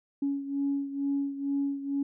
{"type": "beating tone pair", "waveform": "sine", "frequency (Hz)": [279.1, 281.3], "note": ["C#4", "C#4"], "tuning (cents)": [12, 26], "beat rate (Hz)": 2.2, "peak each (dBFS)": [-28, -33], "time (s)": [0.22, 2.03], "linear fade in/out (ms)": 5, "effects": ["tanh soft clip ceiling -20 dBFS"]}